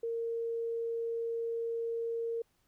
sine tone, 461.2 Hz, A#4, 19 cents flat, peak -32 dBFS, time 0.03-2.42 s, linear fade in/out 5 ms, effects pink hiss -74 dBFS RMS until 2.67 s

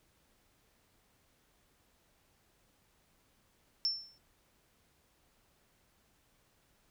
sine tone with exponential decay, 5380 Hz, E8, 34 cents sharp, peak -26 dBFS, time 3.85-4.18 s, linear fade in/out 0 ms, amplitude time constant 71 ms, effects pink hiss -71 dBFS RMS until 6.9 s

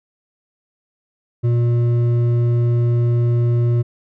sine tone with hard clipping, 119.2 Hz, A#2, 39 cents sharp, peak -15 dBFS, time 1.43-3.83 s, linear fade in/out 20 ms, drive 7 dB, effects none

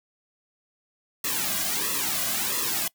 white noise with flanger, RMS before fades -27 dBFS, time 1.24-2.88 s, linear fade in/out 5 ms, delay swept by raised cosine 1.3 to 2.26 ms, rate 1.5 Hz, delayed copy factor -0.95, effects noise-tail reverb RT60 0.1 s tail -22 dB re dry

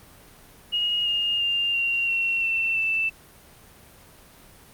sine tone with pitch steps, 2874 / 2836 / 2799 / 2762 / 2725 / 2689 / 2654 Hz, F7 / F7 / F7 / F7 / F7 / E7 / E7, +49 / +26 / +3 / -20 / -43 / +34 / +11 cents, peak -21 dBFS, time 0.72-3.1 s, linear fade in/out 20 ms, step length 340 ms, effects pink hiss -50 dBFS RMS until 4.73 s + Opus 32 kbps

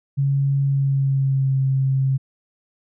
sine tone with pitch glide, 138.59 to 134.02 Hz, C#3 to C3, 0 to +42 cents, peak -16 dBFS, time 0.17-2.18 s, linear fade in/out 20 ms, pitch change -58 cents, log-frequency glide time 0.64-1.56 s, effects none

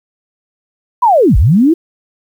sine linear two-way sweep, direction down then up, 1027 to 41.2 to 347.8 Hz, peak -5 dBFS, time 1.02-1.74 s, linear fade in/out 10 ms, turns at 1.37 s, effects 7-bit

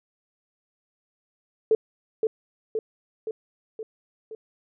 sine tone with echo, 440 Hz, A4, in tune, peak -15 dBFS, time 1.71-1.75 s, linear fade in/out 2 ms, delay 520 ms, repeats 5, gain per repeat -4 dB, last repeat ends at 4.35 s, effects none

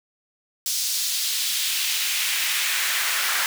pink noise with high-pass filter sweep, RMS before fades -24 dBFS, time 0.66-3.46 s, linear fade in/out 0 ms, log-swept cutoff 5100 to 1400 Hz, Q 1.4, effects none

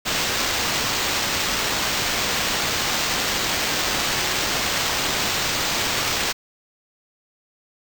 white noise with sample-and-hold, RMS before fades -23 dBFS, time 0.05-6.33 s, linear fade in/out 20 ms, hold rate 11025 Hz, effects none

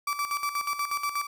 35% pulse tone with tremolo, 1159 Hz, D6, 23 cents flat, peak -24 dBFS, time 0.07-1.27 s, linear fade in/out 5 ms, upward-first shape square, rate 8.3 Hz, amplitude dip 65%, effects none

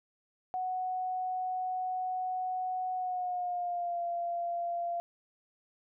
sine tone with pitch glide, 740 to 690.4 Hz, F#5 to F5, 0 to -20 cents, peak -31 dBFS, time 0.54-5 s, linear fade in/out 0 ms, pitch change -120 cents, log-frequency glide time 2.94-4.02 s, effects none

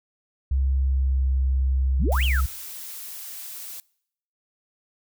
sine tone with pitch glide, 66.9 to 65.86 Hz, C2 to C2, +39 to +12 cents, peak -19 dBFS, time 0.51-2.46 s, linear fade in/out 5 ms, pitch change -27 cents, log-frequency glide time 0.73-1.28 s
sine exponential two-way sweep, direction up then down, 124 to 3322 to 1213 Hz, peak -25 dBFS, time 1.99-2.41 s, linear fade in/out 10 ms, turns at 2.24 s
blue noise, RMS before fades -37 dBFS, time 2.12-3.8 s, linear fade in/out 0 ms
effects noise-tail reverb RT60 0.7 s tail -24 dB re dry

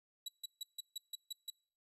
sawtooth tone bursts, 3913 Hz, B7, 17 cents flat, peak -37 dBFS, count 8, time 0.26-1.502 s, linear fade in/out 5 ms, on 24 ms, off 150 ms, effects noise-tail reverb RT60 0.5 s tail -25 dB re dry + resampled to 32000 Hz

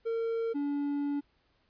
triangle tone pair in turn, 456.8 / 286.5 Hz, A#4 / D4, -35 / -43 cents, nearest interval minor sixth, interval 808 cents, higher first, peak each -27 dBFS, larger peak neither, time 0.05-0.54 / 0.54-1.21 s, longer second, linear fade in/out 20 ms, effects pink hiss -71 dBFS RMS until 1.69 s + resampled to 11025 Hz

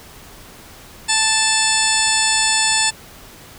harmonic tone, 880 Hz, A5, in tune, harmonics 1 / 2 / 3 / 4 / 5 / 6 / 8 / 9 / 10, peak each -23 / -23 / -23 / -23 / -23 / -23 / -23 / -23 / -23 dBFS, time 1.08-2.91 s, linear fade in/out 20 ms, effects pink hiss -41 dBFS RMS until 3.58 s

